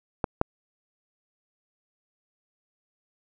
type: clicks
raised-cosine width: 1 ms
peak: -10 / -6 dBFS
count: 2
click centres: 0.242 / 0.414 s
effects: none